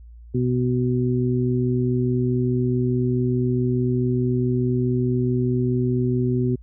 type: harmonic tone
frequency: 124.7 Hz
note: B2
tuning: 17 cents sharp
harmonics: 1 / 2 / 3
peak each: -21 / -23 / -25 dBFS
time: 0.34-6.56 s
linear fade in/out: 10 ms
effects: added 58 Hz sine -40 dBFS peak until 6.62 s